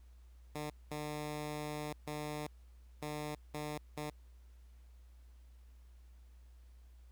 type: tone bursts at uneven times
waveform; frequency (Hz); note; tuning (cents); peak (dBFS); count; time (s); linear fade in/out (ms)
10% pulse; 150; D3; +37; -31; 6; 0.55-0.7 / 0.91-1.93 / 2.07-2.47 / 3.02-3.35 / 3.54-3.78 / 3.97-4.1; 5
effects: added 60 Hz sine -55 dBFS peak until 7.11 s + pink hiss -74 dBFS RMS until 7.11 s